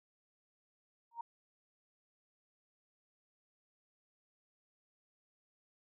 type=tone with exponential growth; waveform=sine; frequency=932.3 Hz; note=A#5; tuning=in tune; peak=-35 dBFS; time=1.11-1.21 s; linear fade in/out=5 ms; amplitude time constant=21 ms; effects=none